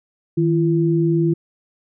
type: tone pair together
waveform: sine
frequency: 158.51 / 338.6 Hz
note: D#3 / E4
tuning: +32 / +46 cents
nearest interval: octave + minor second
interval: 1314 cents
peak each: -17 dBFS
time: 0.37-1.34 s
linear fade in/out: 10 ms
effects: none